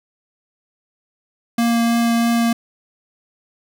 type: tone with vibrato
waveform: square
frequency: 233.1 Hz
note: A#3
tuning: in tune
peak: -15 dBFS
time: 1.58-2.53 s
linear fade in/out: 5 ms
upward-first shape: triangle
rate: 3.1 Hz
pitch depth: 8 cents each way
effects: none